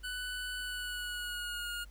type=tone with pitch glide; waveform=25% pulse; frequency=1492 to 1427.1 Hz; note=F#6 to F6; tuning=+14 to +37 cents; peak=-33 dBFS; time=0.03-1.85 s; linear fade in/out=20 ms; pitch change=-77 cents; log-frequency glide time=0.6-1.72 s; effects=added 50 Hz sine -49 dBFS peak until 1.9 s + pink hiss -65 dBFS RMS until 1.9 s